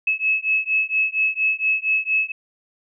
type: beating tone pair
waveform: sine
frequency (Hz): 2585 / 2589.3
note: E7 / E7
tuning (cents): -34 / -32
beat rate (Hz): 4.3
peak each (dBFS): -21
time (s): 0.07-2.32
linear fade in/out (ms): 5
effects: none